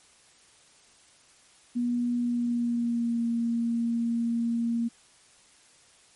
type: tone with pitch glide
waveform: sine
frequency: 241.6 to 233.1 Hz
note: B3 to A#3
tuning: -38 to 0 cents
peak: -24 dBFS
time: 1.75-4.89 s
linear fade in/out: 20 ms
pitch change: -62 cents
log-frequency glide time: 2.16-3.23 s
effects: white hiss -58 dBFS RMS until 6.15 s + MP3 48 kbps